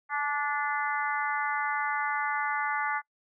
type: harmonic tone with a mistuned harmonic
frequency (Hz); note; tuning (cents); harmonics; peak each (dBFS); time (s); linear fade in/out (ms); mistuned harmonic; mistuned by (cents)
291.5; D4; -13; 3 / 4 / 5 / 6 / 7; -32 / -33 / -34 / -35 / -35; 0.09-3.02; 50; 3; -23
effects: noise-tail reverb RT60 0.1 s tail -24 dB re dry